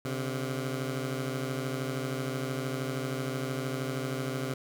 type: beating tone pair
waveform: 15% pulse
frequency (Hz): 130 / 143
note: C3 / D3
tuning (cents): -11 / -46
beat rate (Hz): 13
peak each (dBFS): -26 / -31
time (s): 0.05-4.54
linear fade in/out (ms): 2
effects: none